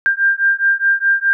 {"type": "beating tone pair", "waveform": "sine", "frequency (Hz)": [1590, 1594.8], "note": ["G6", "G6"], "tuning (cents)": [24, 29], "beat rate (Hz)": 4.8, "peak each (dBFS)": -15, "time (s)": [0.06, 1.33], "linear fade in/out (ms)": 0, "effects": []}